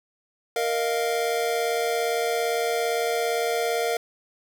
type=chord; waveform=square; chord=Bb suspended fourth; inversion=none; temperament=just; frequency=466.2 / 621.6 / 699.2 Hz; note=Bb4 / Eb5 / F5; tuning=0 / -2 / +2 cents; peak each=-26 / -32 / -28 dBFS; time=0.56-3.97 s; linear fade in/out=2 ms; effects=none